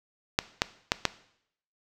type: clicks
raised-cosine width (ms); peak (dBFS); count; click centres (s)
0.2; -4; 4; 0.389 / 0.619 / 0.919 / 1.053
effects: noise-tail reverb RT60 0.7 s tail -17 dB re dry